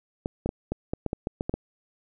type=clicks; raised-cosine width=2 ms; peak=-14 dBFS; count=11; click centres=0.259 / 0.46 / 0.491 / 0.72 / 0.935 / 1.063 / 1.131 / 1.271 / 1.409 / 1.495 / 1.54 s; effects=none